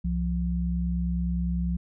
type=tone pair together; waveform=sine; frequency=64.93 / 174.61 Hz; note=C2 / F3; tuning=-13 / 0 cents; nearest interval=octave + perfect fourth; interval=1713 cents; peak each=-27 dBFS; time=0.04-1.77 s; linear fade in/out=10 ms; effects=none